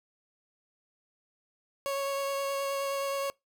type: tone with vibrato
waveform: 30% pulse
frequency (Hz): 553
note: C#5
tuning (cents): -4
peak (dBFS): -27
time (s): 1.86-3.3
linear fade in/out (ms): 0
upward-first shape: triangle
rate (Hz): 9.5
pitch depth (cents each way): 14
effects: noise-tail reverb RT60 0.2 s tail -25 dB re dry